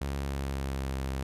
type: tone with pitch glide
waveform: sawtooth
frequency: 69.3 to 66.78 Hz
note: C#2 to C2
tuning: 0 to +36 cents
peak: -27 dBFS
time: 0.01-1.23 s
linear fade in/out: 5 ms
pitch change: -64 cents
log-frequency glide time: 0.17-0.95 s
effects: resampled to 32000 Hz